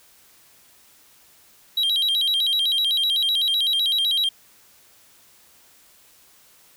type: tone with vibrato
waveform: triangle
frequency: 3520 Hz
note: A7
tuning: in tune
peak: -17 dBFS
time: 1.77-4.29 s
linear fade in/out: 5 ms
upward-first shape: square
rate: 7.9 Hz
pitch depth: 170 cents each way
effects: white hiss -54 dBFS RMS until 6.76 s